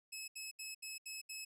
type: tone bursts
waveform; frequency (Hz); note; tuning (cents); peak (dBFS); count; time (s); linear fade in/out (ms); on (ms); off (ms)
15% pulse; 2585; E7; -34; -37; 6; 0.12-1.45; 10; 160; 74
effects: none